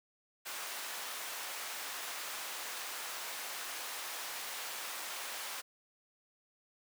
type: high-pass noise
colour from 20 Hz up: pink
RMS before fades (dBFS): -42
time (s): 0.45-5.62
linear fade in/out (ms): 20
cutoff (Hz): 870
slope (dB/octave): 12
effects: none